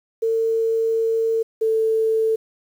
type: tone pair in turn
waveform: sine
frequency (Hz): 451.2 / 443.7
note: A4 / A4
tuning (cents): +44 / +14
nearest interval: unison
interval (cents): 30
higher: first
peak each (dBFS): -17 / -16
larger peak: second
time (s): 0.22-1.43 / 1.61-2.36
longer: first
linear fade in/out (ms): 10
effects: 8-bit